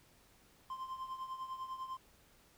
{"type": "tone with tremolo", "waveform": "triangle", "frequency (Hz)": 1045, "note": "C6", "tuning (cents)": -2, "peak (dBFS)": -36, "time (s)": [0.7, 1.97], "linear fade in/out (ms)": 2, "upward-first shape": "triangle", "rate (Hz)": 10, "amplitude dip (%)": 75, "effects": ["pink hiss -66 dBFS RMS until 2.57 s"]}